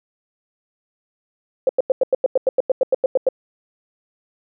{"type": "tone bursts", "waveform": "sine", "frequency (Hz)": 523.3, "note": "C5", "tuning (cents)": 0, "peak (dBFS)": -11, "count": 15, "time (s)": [1.67, 3.288], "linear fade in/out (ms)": 2, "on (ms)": 22, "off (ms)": 92, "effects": []}